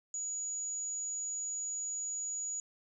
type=tone; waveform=sine; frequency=6840 Hz; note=A8; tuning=50 cents flat; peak=-35 dBFS; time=0.14-2.6 s; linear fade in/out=2 ms; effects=none